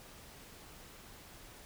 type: silence
effects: pink hiss -54 dBFS RMS until 1.65 s